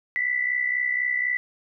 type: tone pair together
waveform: sine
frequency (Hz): 1968 / 2032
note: B6 / B6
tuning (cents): -7 / +49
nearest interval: minor second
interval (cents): 56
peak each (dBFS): -23 / -28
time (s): 0.16-1.37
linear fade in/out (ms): 0
effects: none